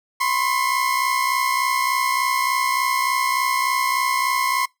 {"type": "tone pair together", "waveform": "30% pulse", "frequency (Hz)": [1009.6, 1073], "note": ["B5", "C6"], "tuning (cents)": [38, 43], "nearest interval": "minor second", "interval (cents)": 105, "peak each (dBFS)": [-20, -18], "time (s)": [0.2, 4.66], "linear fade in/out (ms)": 10, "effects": ["noise-tail reverb RT60 0.2 s tail -24 dB re dry"]}